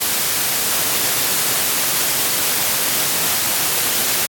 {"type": "noise", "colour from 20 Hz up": "white", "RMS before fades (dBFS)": -18, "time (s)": [0, 4.27], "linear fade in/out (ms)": 20, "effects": ["high-pass 100 Hz 12 dB/octave", "AAC 64 kbps"]}